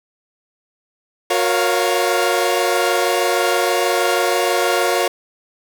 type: chord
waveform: sawtooth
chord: Gb major seventh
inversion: none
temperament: equal with one note detuned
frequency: 362.4 / 466.2 / 554.4 / 698.5 Hz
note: Gb4 / Bb4 / Db5 / F5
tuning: -36 / 0 / 0 / 0 cents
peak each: -17 dBFS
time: 1.3-5.08 s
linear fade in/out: 5 ms
effects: none